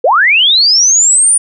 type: linear sweep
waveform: sine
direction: up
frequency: 435.3 to 9560 Hz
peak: -5 dBFS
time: 0.04-1.38 s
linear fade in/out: 5 ms
effects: none